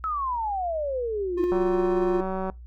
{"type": "exponential sweep", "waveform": "sine", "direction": "down", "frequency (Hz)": [1318.5, 318], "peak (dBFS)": -25, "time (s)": [0.04, 1.44], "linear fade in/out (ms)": 0}
{"type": "tone with tremolo", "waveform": "triangle", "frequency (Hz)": 355.9, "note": "F4", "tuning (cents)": 33, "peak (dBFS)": -18, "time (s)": [1.37, 2.21], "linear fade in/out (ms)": 10, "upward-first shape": "sine", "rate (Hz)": 17, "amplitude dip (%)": 25}
{"type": "click train", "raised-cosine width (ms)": 1, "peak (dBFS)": -17, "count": 186, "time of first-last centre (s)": [1.52, 2.499], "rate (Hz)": 189}
{"effects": ["noise-tail reverb RT60 0.2 s tail -23 dB re dry", "added 60 Hz sine -40 dBFS peak until 2.66 s"]}